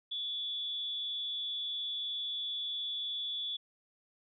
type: tone with amplitude modulation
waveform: sine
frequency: 3439 Hz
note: A7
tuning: 40 cents flat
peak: -32 dBFS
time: 0.11-3.57 s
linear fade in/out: 10 ms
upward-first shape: sine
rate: 243 Hz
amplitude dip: 50%
effects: none